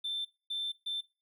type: tone bursts at uneven times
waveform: triangle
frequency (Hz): 3553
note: A7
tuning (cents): +16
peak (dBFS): -30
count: 3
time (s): 0.04-0.25 / 0.5-0.72 / 0.86-1.01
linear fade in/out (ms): 10
effects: noise-tail reverb RT60 0.3 s tail -21 dB re dry + tanh soft clip ceiling -29 dBFS